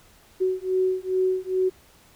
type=beating tone pair; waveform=sine; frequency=371.9 / 374.3 Hz; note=F#4 / F#4; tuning=+9 / +20 cents; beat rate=2.4 Hz; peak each=-24 / -24 dBFS; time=0.4-1.7 s; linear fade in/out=20 ms; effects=pink hiss -55 dBFS RMS until 2.15 s